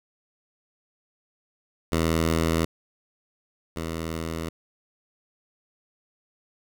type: tone pair in turn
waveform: 10% pulse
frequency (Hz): 81.6 / 81.6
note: E2 / E2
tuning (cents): -17 / -17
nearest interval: unison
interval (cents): 0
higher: neither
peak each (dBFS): -13 / -21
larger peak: first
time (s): 1.92-2.65 / 3.76-4.49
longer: neither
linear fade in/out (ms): 5
effects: none